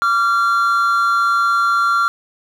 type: tone pair together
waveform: triangle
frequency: 1157.4 / 1379 Hz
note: D6 / F6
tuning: -26 / -22 cents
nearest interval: minor third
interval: 304 cents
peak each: -17 / -12 dBFS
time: 0.02-2.08 s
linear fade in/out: 0 ms
effects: none